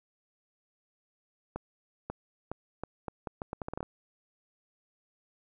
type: accelerating click train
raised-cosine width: 1 ms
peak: -21 dBFS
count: 14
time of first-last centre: 1.56-3.829 s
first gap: 540 ms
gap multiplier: 0.77
effects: none